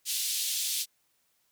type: band-pass noise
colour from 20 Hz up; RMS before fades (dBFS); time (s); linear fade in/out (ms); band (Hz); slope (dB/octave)
pink; -31; 0.05-0.86; 50; 3300 to 16000; 24
effects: white hiss -72 dBFS RMS until 1.51 s